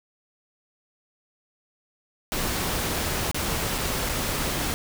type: noise with dropouts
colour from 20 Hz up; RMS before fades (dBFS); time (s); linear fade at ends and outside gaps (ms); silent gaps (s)
pink; -27; 2.32-4.74; 0; 3.314-3.345 / 3.781-3.785 / 4.09-4.094
effects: none